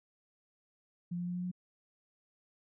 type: tone with pitch steps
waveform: sine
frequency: 174.61 / 176.03 / 177.46 / 178.9 / 180.35 Hz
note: F3 / F3 / F3 / F3 / F#3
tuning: 0 / +14 / +28 / +42 / -44 cents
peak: -34 dBFS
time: 1.11-1.515 s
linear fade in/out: 10 ms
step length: 81 ms
effects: none